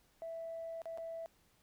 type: tone with dropouts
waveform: sine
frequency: 659.3 Hz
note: E5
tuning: in tune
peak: -40 dBFS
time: 0.22-1.26 s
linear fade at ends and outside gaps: 0 ms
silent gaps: 0.818-0.856 / 0.975-0.983 s
effects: tanh soft clip ceiling -36 dBFS + pink hiss -71 dBFS RMS until 1.62 s